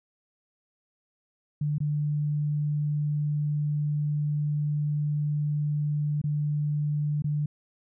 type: tone with dropouts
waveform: sine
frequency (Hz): 148.3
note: D3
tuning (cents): +17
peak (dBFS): -24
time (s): 1.61-7.46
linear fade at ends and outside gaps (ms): 5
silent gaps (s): 1.783-1.803 / 6.216-6.239 / 7.222-7.242
effects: none